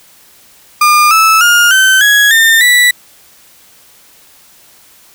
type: tone with pitch steps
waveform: 35% pulse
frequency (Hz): 1207 / 1308.7 / 1418.9 / 1538.4 / 1668 / 1808.5 / 1960.8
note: D6 / E6 / F6 / G6 / G#6 / A6 / B6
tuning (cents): +47 / -13 / +27 / -33 / +7 / +47 / -13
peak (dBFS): -3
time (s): 0.81-2.91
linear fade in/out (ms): 5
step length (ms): 300
effects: white hiss -43 dBFS RMS until 5.14 s